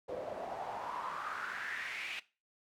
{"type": "noise with band-pass filter sweep", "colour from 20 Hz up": "pink", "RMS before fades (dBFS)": -41, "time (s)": [0.08, 2.2], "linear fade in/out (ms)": 10, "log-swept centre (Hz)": [500, 2600], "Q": 5, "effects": ["noise-tail reverb RT60 0.3 s tail -18 dB re dry"]}